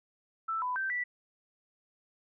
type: tone with pitch steps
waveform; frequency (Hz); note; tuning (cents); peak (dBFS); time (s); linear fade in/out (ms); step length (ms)
sine; 1324 / 998 / 1558 / 1964; E6 / B5 / G6 / B6; +7 / +18 / -11 / -10; -30; 0.48-1.04; 10; 140
effects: none